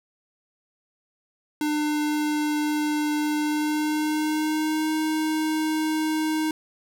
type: tone with pitch glide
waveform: square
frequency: 300.3 to 312.3 Hz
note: D4 to D#4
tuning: +39 to +7 cents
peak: -23 dBFS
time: 1.61-6.51 s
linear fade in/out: 2 ms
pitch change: +68 cents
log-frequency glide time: 3.38-4.92 s
effects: none

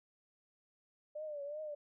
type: tone with vibrato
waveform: sine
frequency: 592 Hz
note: D5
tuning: 14 cents sharp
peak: -40 dBFS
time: 1.15-1.75 s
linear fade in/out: 10 ms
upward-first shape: triangle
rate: 2.7 Hz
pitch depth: 100 cents each way
effects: none

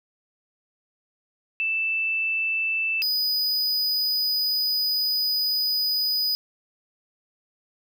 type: tone pair in turn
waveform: sine / square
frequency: 2647 / 4971 Hz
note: E7 / D#8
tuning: +7 / -2 cents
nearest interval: major seventh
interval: 1091 cents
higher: second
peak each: -22 dBFS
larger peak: neither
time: 1.6-3.02 / 3.02-6.35 s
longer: second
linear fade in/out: 0 ms
effects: none

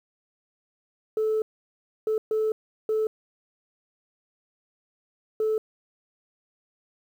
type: tone bursts at uneven times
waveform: sine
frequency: 435.5 Hz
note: A4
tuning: 18 cents flat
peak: -20 dBFS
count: 5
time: 1.17-1.42 / 2.07-2.18 / 2.31-2.52 / 2.89-3.07 / 5.4-5.58 s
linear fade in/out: 2 ms
effects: tanh soft clip ceiling -19 dBFS + 9-bit

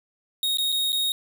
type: tone with dropouts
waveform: 45% pulse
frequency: 3744 Hz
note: A#7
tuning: 7 cents sharp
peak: -22 dBFS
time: 0.43-1.12 s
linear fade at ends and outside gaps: 1 ms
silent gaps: 0.572-0.584 / 0.72-0.724 / 0.921-0.928 s
effects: none

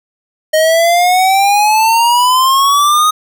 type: exponential sweep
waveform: square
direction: up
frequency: 620 to 1256 Hz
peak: -8 dBFS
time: 0.53-3.11 s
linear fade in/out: 10 ms
effects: none

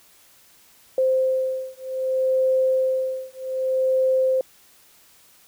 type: beating tone pair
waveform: sine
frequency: 521 / 521.64 Hz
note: C5 / C5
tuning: -7 / -5 cents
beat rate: 0.64 Hz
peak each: -22 dBFS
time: 0.98-4.41 s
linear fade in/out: 2 ms
effects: white hiss -54 dBFS RMS until 5.47 s

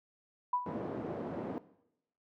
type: tone with exponential decay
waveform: sine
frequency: 987.8 Hz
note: B5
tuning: in tune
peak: -26 dBFS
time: 0.53-0.83 s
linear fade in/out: 5 ms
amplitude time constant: 64 ms
type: band-pass noise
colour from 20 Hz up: pink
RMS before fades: -39 dBFS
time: 0.66-1.58 s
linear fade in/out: 0 ms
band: 200 to 570 Hz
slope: 12 dB/octave
effects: noise-tail reverb RT60 0.8 s tail -17 dB re dry + high-pass 80 Hz 12 dB/octave

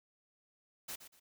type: noise with echo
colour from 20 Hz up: white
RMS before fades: -43 dBFS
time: 0.88-0.96 s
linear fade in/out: 10 ms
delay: 120 ms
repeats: 2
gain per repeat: -11 dB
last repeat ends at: 1.2 s
effects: none

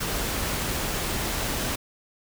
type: noise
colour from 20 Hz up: pink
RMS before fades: -28 dBFS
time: 0-1.76 s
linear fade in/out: 10 ms
effects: none

